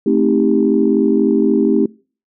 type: chord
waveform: sine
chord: A half-diminished seventh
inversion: none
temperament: just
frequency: 220 / 264 / 316.8 / 396 Hz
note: A3 / C4 / Eb4 / G4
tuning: 0 / +16 / +31 / +18 cents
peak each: -16 dBFS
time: 0.06-1.86 s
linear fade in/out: 5 ms
effects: noise-tail reverb RT60 0.4 s tail -25 dB re dry + tanh soft clip ceiling 0 dBFS